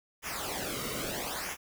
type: noise with flanger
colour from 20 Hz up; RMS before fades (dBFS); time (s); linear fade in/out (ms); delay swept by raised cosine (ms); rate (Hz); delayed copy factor
pink; -36; 0.22-1.57; 50; 0.23 to 1.21; 0.76; -0.75
effects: none